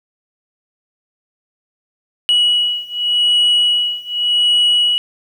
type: beating tone pair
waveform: sine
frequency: 2923 / 2923.86 Hz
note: F#7 / F#7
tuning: -22 / -21 cents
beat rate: 0.86 Hz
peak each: -14 / -13 dBFS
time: 2.29-4.98 s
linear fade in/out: 0 ms
effects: tanh soft clip ceiling -8 dBFS + 8-bit

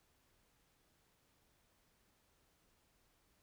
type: silence
effects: pink hiss -75 dBFS RMS until 3.42 s

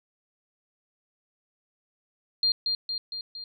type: tone with echo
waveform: sine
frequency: 4200 Hz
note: C8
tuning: 6 cents sharp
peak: -20 dBFS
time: 2.43-2.52 s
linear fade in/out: 2 ms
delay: 230 ms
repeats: 4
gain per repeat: -4 dB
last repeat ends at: 3.44 s
effects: none

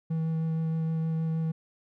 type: tone with vibrato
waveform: triangle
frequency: 161.3 Hz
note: E3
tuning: 37 cents flat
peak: -24 dBFS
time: 0.1-1.52 s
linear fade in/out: 10 ms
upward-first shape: sine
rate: 6.4 Hz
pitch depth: 9 cents each way
effects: none

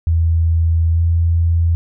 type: tone with pitch glide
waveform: sine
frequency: 82.41 to 83.85 Hz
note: E2 to E2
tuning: 0 to +30 cents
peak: -11 dBFS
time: 0.07-1.75 s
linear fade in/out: 0 ms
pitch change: +30 cents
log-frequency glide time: 0.93-1 s
effects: none

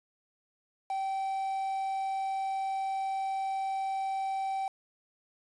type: tone with quantisation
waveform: triangle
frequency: 774 Hz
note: G5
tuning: 22 cents flat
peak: -28 dBFS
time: 0.9-4.68 s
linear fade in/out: 2 ms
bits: 8
effects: resampled to 24000 Hz

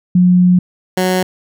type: tone pair in turn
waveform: sine / 15% pulse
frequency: 180 / 184.53 Hz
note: F#3 / F#3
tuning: -47 / -4 cents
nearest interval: unison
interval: 43 cents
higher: second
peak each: -6 dBFS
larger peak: neither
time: 0.15-0.59 / 0.97-1.23 s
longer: first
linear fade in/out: 5 ms
effects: none

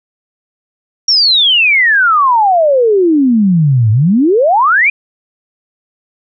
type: exponential two-way sweep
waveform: sine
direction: down then up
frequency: 5670 to 103.83 to 2494 Hz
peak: -6 dBFS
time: 1.08-4.9 s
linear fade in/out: 5 ms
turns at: 3.91 s
effects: none

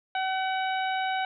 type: harmonic tone with a mistuned harmonic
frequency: 758 Hz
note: F#5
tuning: 42 cents sharp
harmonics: 1 / 2 / 3 / 4 / 5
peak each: -27 / -33 / -37 / -39 / -41 dBFS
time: 0.15-1.25 s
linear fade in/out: 2 ms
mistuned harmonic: 4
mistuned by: -35 cents
effects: none

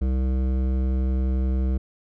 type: tone with hard clipping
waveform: sine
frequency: 64.7 Hz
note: C2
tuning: 19 cents flat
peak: -22 dBFS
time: 0.01-1.78 s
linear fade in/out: 10 ms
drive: 13 dB
effects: none

